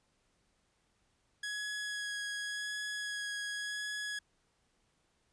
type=tone with vibrato; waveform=sawtooth; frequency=1671 Hz; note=G#6; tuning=10 cents sharp; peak=-33 dBFS; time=1.43-4.19 s; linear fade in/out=5 ms; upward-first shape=sine; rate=0.9 Hz; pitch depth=12 cents each way; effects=pink hiss -75 dBFS RMS until 5.32 s + resampled to 22050 Hz